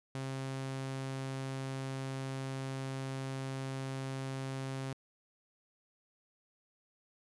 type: tone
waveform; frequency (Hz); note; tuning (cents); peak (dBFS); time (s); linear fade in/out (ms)
sawtooth; 133.7; C3; +38; -33; 0.15-4.93; 0
effects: resampled to 24000 Hz